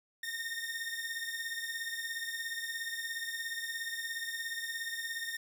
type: beating tone pair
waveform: sawtooth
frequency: 1826 / 1843 Hz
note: A#6 / A#6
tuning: -36 / -20 cents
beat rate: 17 Hz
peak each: -35 / -37 dBFS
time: 0.23-5.37 s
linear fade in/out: 5 ms
effects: 10-bit